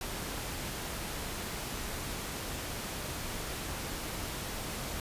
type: noise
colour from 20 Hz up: pink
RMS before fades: -38 dBFS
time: 0.01-5 s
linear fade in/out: 2 ms
effects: resampled to 32000 Hz